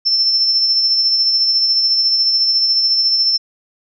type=tone with tremolo; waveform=sine; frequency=5340 Hz; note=E8; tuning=22 cents sharp; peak=-10 dBFS; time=0.05-3.38 s; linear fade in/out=20 ms; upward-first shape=sine; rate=14 Hz; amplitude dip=35%; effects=none